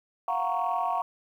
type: chord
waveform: sine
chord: Gb major seventh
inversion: third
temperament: equal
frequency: 698.5 / 740 / 932.3 / 1108.7 Hz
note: F5 / Gb5 / Bb5 / Db6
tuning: 0 / 0 / 0 / 0 cents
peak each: -30 dBFS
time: 0.28-1.02 s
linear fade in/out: 2 ms
effects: tanh soft clip ceiling -18 dBFS + 10-bit